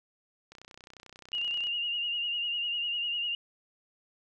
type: click train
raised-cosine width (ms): 0.2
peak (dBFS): -31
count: 37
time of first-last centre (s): 0.52-1.67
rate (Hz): 31.3
type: tone with vibrato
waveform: sine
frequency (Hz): 2843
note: F7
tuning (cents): +30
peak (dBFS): -29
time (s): 1.33-3.35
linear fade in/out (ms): 2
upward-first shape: sine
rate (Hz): 10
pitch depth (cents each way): 44
effects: none